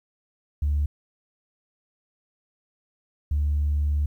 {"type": "tone pair in turn", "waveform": "sine", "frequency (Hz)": [73, 73.39], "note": ["D2", "D2"], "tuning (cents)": [-10, -1], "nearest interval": "unison", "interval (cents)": 9, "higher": "second", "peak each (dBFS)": -19, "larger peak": "neither", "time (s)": [[0.62, 0.86], [3.31, 4.06]], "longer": "second", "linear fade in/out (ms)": 5, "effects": ["tanh soft clip ceiling -17 dBFS", "10-bit"]}